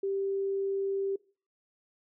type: tone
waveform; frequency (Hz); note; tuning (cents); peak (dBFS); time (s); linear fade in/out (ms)
sine; 392; G4; 0; -28; 0.03-1.16; 5
effects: noise-tail reverb RT60 0.4 s tail -22 dB re dry